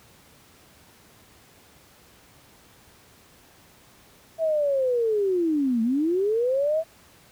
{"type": "linear two-way sweep", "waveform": "sine", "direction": "down then up", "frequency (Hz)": [659.3, 219.1, 659.3], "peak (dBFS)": -20, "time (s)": [4.38, 6.84], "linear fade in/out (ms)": 50, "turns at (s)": 5.82, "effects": ["pink hiss -54 dBFS RMS until 7.31 s", "high-pass 60 Hz 12 dB/octave"]}